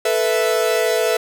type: chord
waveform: 45% pulse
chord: A suspended second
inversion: none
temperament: equal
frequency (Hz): 440 / 493.9 / 659.3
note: A4 / B4 / E5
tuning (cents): 0 / 0 / 0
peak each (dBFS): -20 / -21 / -20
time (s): 0.05-1.17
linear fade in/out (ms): 5
effects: none